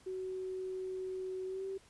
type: tone with pitch glide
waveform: sine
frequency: 374.2 to 386.1 Hz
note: F#4 to G4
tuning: +20 to -26 cents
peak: -37 dBFS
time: 0.06-1.78 s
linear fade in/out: 10 ms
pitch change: +54 cents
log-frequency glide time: 1.46-1.65 s
effects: pink hiss -63 dBFS RMS until 1.89 s + resampled to 24000 Hz